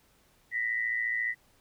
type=tone pair together; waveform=sine; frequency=1866 / 1980.4 Hz; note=A#6 / B6; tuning=+1 / +4 cents; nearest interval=minor second; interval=103 cents; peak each=-33 / -29 dBFS; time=0.51-1.35 s; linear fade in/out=50 ms; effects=pink hiss -65 dBFS RMS until 1.6 s